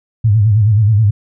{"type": "tone with vibrato", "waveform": "sine", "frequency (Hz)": 106.6, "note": "G#2", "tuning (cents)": 46, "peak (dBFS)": -7, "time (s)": [0.24, 1.11], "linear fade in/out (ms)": 10, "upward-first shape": "sine", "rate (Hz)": 9.4, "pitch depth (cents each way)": 120, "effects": []}